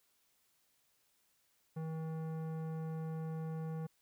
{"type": "tone with tanh clipping", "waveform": "sine", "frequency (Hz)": 160, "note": "D#3", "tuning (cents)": 49, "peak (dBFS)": -40, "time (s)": [1.76, 3.87], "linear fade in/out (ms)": 10, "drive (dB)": 15, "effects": ["white hiss -75 dBFS RMS until 4.01 s"]}